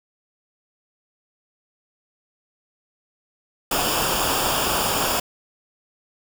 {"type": "noise with comb filter", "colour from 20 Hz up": "pink", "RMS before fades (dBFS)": -22, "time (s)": [3.71, 5.2], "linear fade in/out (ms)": 5, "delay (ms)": 0.49, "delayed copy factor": -0.7, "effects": []}